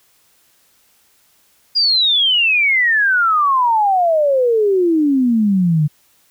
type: exponential sweep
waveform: sine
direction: down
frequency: 4900 to 145.4 Hz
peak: -11 dBFS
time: 1.75-5.88 s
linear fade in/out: 20 ms
effects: white hiss -56 dBFS RMS until 6.3 s